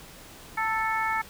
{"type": "harmonic tone with a mistuned harmonic", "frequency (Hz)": 440, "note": "A4", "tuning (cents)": 0, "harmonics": [2, 3, 4, 5], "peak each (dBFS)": [-28, -30, -31, -32], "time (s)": [0.57, 1.22], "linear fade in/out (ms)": 10, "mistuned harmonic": 2, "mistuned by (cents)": 16, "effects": ["pink hiss -47 dBFS RMS until 1.29 s"]}